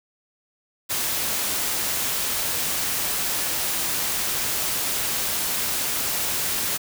white noise, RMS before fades -25 dBFS, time 0.89-6.78 s, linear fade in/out 20 ms, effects none

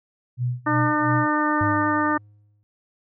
sine tone with tremolo, 123.47 Hz, B2, in tune, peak -20 dBFS, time 0.37-1.28 s, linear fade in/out 50 ms, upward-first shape sine, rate 2.9 Hz, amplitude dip 95%
harmonic tone, 301.4 Hz, D4, 45 cents sharp, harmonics 1 / 2 / 3 / 4 / 5 / 6, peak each -23 / -30 / -26 / -24 / -30 / -28 dBFS, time 0.66-2.18 s, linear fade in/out 10 ms
triangle tone with exponential decay, 103.83 Hz, G#2, in tune, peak -20 dBFS, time 1.61-2.63 s, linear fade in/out 0 ms, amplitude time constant 220 ms
effects none

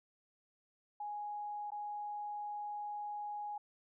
sine tone with dropouts, 830.6 Hz, G#5, in tune, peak -39 dBFS, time 1-3.58 s, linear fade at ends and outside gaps 5 ms, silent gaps 1.705-1.718 s, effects none

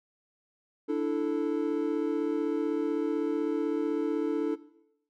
triangle chord, D suspended second, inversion none, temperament equal, 293.7 / 329.6 / 440 Hz, D4 / E4 / A4, 0 / 0 / 0 cents, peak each -28 / -30 / -29 dBFS, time 0.88-4.56 s, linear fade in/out 20 ms, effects noise-tail reverb RT60 0.8 s tail -18 dB re dry

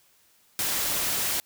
white noise, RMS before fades -27 dBFS, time 0.59-1.4 s, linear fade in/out 0 ms, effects white hiss -62 dBFS RMS until 1.45 s

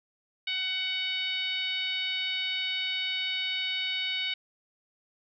sine tone with frequency modulation, 2983 Hz, F#7, 13 cents sharp, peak -28 dBFS, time 0.47-4.34 s, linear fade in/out 5 ms, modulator 741 Hz, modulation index 1.3, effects none

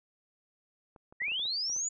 clicks, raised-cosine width 1 ms, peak -39 dBFS, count 9, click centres 0.962 / 1.125 / 1.219 / 1.282 / 1.318 / 1.395 / 1.455 / 1.698 / 1.764 s
sine linear sweep, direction up, 1845 to 7050 Hz, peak -30 dBFS, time 1.2-1.89 s, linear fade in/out 10 ms
effects none

